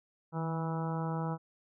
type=harmonic tone with a mistuned harmonic; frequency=163.4 Hz; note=E3; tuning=15 cents flat; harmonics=1 / 2 / 3 / 4 / 5 / 6 / 7 / 8 / 9; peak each=-33 / -43 / -42 / -46 / -42 / -43 / -52 / -45 / -55 dBFS; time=0.32-1.38 s; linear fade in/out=50 ms; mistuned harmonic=1; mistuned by=-34 cents; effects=none